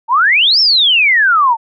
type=exponential two-way sweep; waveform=sine; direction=up then down; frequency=873 to 5500 to 873 Hz; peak=-7 dBFS; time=0.08-1.57 s; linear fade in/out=50 ms; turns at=0.6 s; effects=none